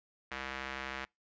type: tone with band-pass filter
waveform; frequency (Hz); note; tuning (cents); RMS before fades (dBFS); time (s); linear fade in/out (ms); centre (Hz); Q
square; 66.3; C2; +23; -41; 0.31-1.05; 5; 1900; 1.4
effects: noise-tail reverb RT60 0.2 s tail -26 dB re dry + resampled to 16000 Hz